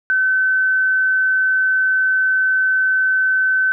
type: tone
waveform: sine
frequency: 1526 Hz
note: G6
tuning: 47 cents flat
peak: -13 dBFS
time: 0.1-3.72 s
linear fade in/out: 0 ms
effects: none